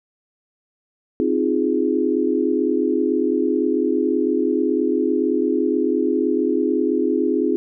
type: chord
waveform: sine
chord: F minor seventh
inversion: second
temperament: equal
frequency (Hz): 261.6 / 311.1 / 349.2 / 415.3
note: C4 / Eb4 / F4 / Ab4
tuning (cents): 0 / 0 / 0 / 0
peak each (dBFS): -22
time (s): 1.2-7.56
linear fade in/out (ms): 0
effects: none